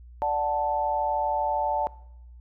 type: chord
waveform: sine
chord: D major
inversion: none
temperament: equal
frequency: 587.3 / 740 / 880 Hz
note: D5 / F#5 / A5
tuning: 0 / 0 / 0 cents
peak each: -29 / -29 / -25 dBFS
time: 0.22-1.87 s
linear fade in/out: 0 ms
effects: noise-tail reverb RT60 0.8 s tail -21 dB re dry + added 60 Hz sine -44 dBFS peak until 2.4 s